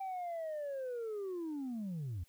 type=linear sweep; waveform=sine; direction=down; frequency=781 to 77.78 Hz; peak=-35 dBFS; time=0-2.24 s; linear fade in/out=10 ms; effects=tanh soft clip ceiling -36 dBFS + white hiss -70 dBFS RMS until 2.28 s